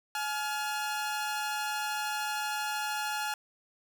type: tone pair together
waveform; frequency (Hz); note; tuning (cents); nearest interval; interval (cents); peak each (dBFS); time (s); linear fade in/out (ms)
sawtooth; 846.8 / 1407; G#5 / F6; +33 / +12; major sixth; 879; -29 / -32; 0.15-3.34; 2
effects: none